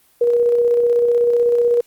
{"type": "tone with tremolo", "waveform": "sine", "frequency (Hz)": 477.6, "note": "A#4", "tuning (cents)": 42, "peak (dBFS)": -11, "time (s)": [0.21, 1.81], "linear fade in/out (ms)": 5, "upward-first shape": "square", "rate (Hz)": 16, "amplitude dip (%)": 25, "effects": ["white hiss -56 dBFS RMS until 1.86 s", "Opus 32 kbps"]}